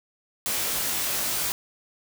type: noise with comb filter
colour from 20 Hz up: white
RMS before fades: -27 dBFS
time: 0.46-1.52 s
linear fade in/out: 0 ms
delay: 19 ms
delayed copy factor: +1
effects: none